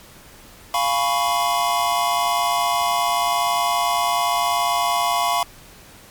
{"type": "chord", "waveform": "square", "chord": "C# dominant seventh", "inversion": "first", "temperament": "equal", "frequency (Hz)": [698.5, 830.6, 987.8, 1108.7], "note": ["E#5", "G#5", "B5", "C#6"], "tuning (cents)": [0, 0, 0, 0], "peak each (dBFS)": [-23, -28, -23, -24], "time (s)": [0.74, 5.43], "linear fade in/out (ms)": 2, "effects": ["pink hiss -45 dBFS RMS until 6.1 s", "MP3 96 kbps"]}